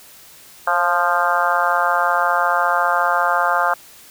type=harmonic tone with a mistuned harmonic; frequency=174.61 Hz; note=F3; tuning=in tune; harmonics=3 / 4 / 5 / 6 / 7 / 8 / 9; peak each=-26 / -21 / -22 / -23 / -21 / -22 / -24 dBFS; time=0.67-3.74 s; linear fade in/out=5 ms; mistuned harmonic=3; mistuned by=+36 cents; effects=white hiss -44 dBFS RMS until 4.1 s